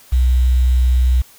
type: tone with quantisation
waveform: sine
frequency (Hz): 62.7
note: B1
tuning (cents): +27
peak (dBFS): -10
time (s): 0.12-1.22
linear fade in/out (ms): 10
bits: 6
effects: white hiss -46 dBFS RMS until 1.38 s